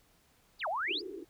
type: exponential two-way sweep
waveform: sine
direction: down then up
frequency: 5274 to 597 to 5274 Hz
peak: -31 dBFS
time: 0.59-1.02 s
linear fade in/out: 50 ms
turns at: 0.68 s
type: band-pass noise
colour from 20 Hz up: pink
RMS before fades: -43 dBFS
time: 0.87-1.25 s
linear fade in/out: 20 ms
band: 300 to 430 Hz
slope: 96 dB/octave
effects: pink hiss -67 dBFS RMS until 1.29 s